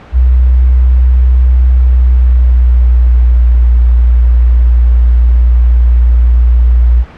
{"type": "tone with pitch glide", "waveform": "sine", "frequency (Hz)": [62.5, 59.54], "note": ["B1", "A#1"], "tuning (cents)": [21, 37], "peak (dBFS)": -3, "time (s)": [0.12, 7.05], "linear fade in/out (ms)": 50, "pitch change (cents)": -84, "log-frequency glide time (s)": [1.76, 3.47], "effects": ["pink hiss -33 dBFS RMS until 7.17 s", "low-pass 2000 Hz 12 dB/octave"]}